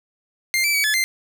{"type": "tone with pitch steps", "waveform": "sawtooth", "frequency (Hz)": [2101, 2321, 2271, 1720, 2085], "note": ["C7", "D7", "C#7", "A6", "C7"], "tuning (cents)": [7, -21, 41, -40, -7], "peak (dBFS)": -14, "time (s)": [0.54, 1.04], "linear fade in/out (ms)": 0, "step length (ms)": 100, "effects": []}